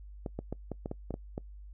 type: clicks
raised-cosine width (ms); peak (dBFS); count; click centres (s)
2; -22; 9; 0.262 / 0.39 / 0.526 / 0.717 / 0.859 / 0.914 / 1.107 / 1.141 / 1.379
effects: noise-tail reverb RT60 0.1 s tail -24 dB re dry + added 50 Hz sine -45 dBFS peak until 1.73 s